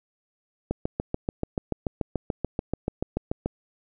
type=click train; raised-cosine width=2 ms; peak=-12 dBFS; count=20; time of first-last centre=0.71-3.46 s; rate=6.91 Hz; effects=none